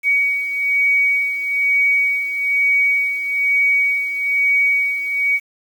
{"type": "beating tone pair", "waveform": "sine", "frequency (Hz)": [2254, 2255.1], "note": ["C#7", "C#7"], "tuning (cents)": [28, 29], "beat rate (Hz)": 1.1, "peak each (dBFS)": [-15, -22], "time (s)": [0.03, 5.4], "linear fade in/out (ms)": 50, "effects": ["7-bit"]}